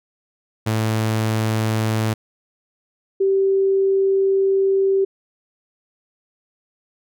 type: tone pair in turn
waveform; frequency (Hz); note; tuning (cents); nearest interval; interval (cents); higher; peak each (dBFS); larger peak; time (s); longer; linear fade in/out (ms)
sawtooth / sine; 110 / 388.3; A2 / G4; 0 / -16; octave + minor seventh; 2184; second; -14; neither; 0.66-2.14 / 3.2-5.05; second; 10
effects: none